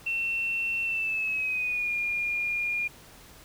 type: tone with pitch glide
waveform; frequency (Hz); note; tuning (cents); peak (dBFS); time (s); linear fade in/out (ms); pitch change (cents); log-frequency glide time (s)
sine; 2700 to 2419; E7 to D#7; +41 to -49; -26; 0.06-2.88; 10; -190; 0.84-1.93
effects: pink hiss -51 dBFS RMS until 3.44 s